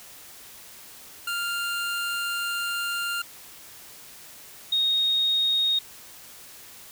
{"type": "tone pair in turn", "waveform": ["25% pulse", "sine"], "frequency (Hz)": [1396.9, 3729], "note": ["F6", "A#7"], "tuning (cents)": [0, 0], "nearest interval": "octave + perfect fourth", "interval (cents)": 1700, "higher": "second", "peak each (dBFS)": [-23, -20], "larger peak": "second", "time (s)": [[1.27, 3.22], [4.72, 5.79]], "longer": "first", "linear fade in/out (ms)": 5, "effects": ["white hiss -46 dBFS RMS until 6.91 s"]}